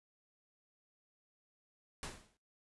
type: noise with exponential decay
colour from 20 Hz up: pink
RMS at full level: -40 dBFS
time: 2.03-2.37 s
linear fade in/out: 1 ms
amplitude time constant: 72 ms
effects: noise-tail reverb RT60 0.3 s tail -21 dB re dry + resampled to 24000 Hz